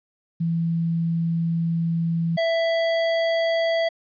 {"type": "tone pair in turn", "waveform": ["sine", "square"], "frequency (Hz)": [166.5, 662], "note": ["E3", "E5"], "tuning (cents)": [18, 7], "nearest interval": "2 octaves", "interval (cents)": 2389, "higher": "second", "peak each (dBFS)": -20, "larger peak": "neither", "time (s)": [[0.4, 2.37], [2.37, 3.89]], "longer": "first", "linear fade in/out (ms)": 10, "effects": ["resampled to 11025 Hz", "10-bit"]}